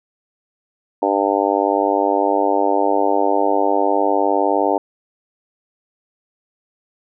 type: harmonic tone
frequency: 99.8 Hz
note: G2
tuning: 32 cents sharp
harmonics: 3 / 4 / 5 / 6 / 7 / 8 / 9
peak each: -22 / -22 / -22 / -22 / -22 / -22 / -22 dBFS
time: 1.02-4.78 s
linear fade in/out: 5 ms
effects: none